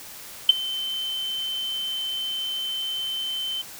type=tone with ADSR envelope; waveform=sine; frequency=3081 Hz; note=G7; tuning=31 cents flat; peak=-6 dBFS; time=0.49-3.62 s; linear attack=4 ms; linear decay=18 ms; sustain=-20 dB; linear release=10 ms; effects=white hiss -41 dBFS RMS until 3.79 s